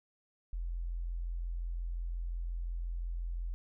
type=tone; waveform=sine; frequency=42.83 Hz; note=F1; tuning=33 cents flat; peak=-34 dBFS; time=0.53-3.54 s; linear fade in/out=0 ms; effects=none